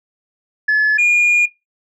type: tone pair in turn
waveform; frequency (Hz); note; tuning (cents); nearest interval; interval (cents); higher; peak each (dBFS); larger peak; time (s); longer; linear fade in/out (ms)
sine; 1717 / 2428; A6 / D#7; -43 / -43; tritone; 600; second; -8; neither; 0.68-0.98 / 0.98-1.46; second; 10
effects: noise-tail reverb RT60 0.2 s tail -17 dB re dry + tanh soft clip ceiling -9 dBFS